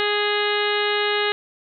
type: harmonic tone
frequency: 414.8 Hz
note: G#4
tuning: 2 cents flat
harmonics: 1 / 2 / 3 / 4 / 5 / 6 / 7 / 8 / 9 / 10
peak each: -23 / -29 / -29 / -27 / -28 / -33 / -28 / -34 / -30 / -36 dBFS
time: 0-1.32 s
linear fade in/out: 0 ms
effects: none